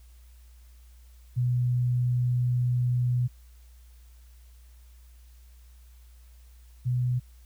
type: tone pair in turn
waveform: sine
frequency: 123.47 / 124.33 Hz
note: B2 / B2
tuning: 0 / +12 cents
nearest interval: unison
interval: 12 cents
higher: second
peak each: -22 / -23 dBFS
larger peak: first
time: 1.36-3.28 / 6.85-7.2 s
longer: first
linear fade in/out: 20 ms
effects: added 60 Hz sine -49 dBFS peak until 7.45 s + white hiss -64 dBFS RMS until 7.45 s